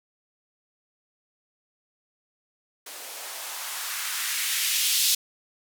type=noise with band-pass filter sweep; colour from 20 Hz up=violet; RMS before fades=-28 dBFS; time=2.86-5.15 s; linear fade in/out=5 ms; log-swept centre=420 to 3800 Hz; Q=1.4; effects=none